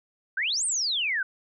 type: exponential two-way sweep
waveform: sine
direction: up then down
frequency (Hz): 1470 to 9060 to 1470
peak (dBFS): -24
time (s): 0.37-1.23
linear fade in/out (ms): 5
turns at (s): 0.65
effects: none